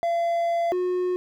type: tone pair in turn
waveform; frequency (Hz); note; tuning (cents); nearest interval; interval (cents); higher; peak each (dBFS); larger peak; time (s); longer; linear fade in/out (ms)
triangle; 681 / 362.4; F5 / F#4; -44 / -36; major seventh; 1092; first; -19 / -20; first; 0.03-0.72 / 0.72-1.16; first; 0
effects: none